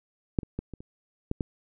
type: clicks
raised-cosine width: 3 ms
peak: -10 / -26 / -18 / -26 / -30 / -15 / -15 dBFS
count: 7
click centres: 0.388 / 0.432 / 0.59 / 0.737 / 0.805 / 1.314 / 1.408 s
effects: none